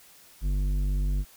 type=tone with tanh clipping; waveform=sine; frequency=48.4 Hz; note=G1; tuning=21 cents flat; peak=-25 dBFS; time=0.41-1.25 s; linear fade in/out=50 ms; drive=11 dB; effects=white hiss -54 dBFS RMS until 1.36 s